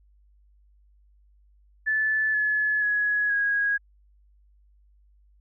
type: tone with pitch steps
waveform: sine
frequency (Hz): 1742 / 1710.1 / 1678.8 / 1648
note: A6 / A6 / G#6 / G#6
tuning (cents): -18 / -50 / +18 / -14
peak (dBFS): -21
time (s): 1.86-3.78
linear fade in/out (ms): 20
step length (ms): 480
effects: added 50 Hz sine -56 dBFS peak until 5.4 s